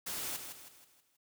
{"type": "noise with echo", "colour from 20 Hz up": "white", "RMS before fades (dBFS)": -39, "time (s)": [0.06, 0.37], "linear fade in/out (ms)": 10, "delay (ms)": 160, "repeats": 5, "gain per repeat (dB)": -7, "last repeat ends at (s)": 1.17, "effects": []}